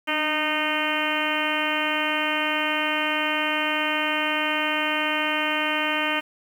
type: harmonic tone with a mistuned harmonic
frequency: 307.2 Hz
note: D#4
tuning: 22 cents flat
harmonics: 1 / 2 / 3 / 4 / 5 / 6 / 7 / 8 / 9 / 10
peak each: -31 / -31 / -31 / -31 / -31 / -31 / -31 / -31 / -31 / -31 dBFS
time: 0.07-6.21 s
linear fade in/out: 20 ms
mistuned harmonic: 1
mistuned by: -49 cents
effects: 8-bit